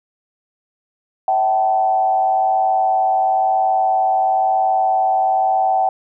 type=tone with frequency modulation; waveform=sine; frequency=762 Hz; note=G5; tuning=49 cents flat; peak=-13 dBFS; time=1.28-5.89 s; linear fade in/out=2 ms; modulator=101 Hz; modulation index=0.71; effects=none